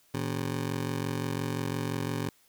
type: ring-modulated tone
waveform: 20% pulse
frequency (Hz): 134.2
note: C3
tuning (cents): +44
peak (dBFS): -22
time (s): 0.14-2.29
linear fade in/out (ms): 2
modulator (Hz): 22.9
effects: white hiss -64 dBFS RMS until 2.48 s